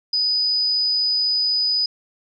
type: tone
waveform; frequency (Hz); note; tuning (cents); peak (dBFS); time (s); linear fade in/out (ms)
sine; 4978; D#8; 0; -17; 0.13-1.86; 5
effects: none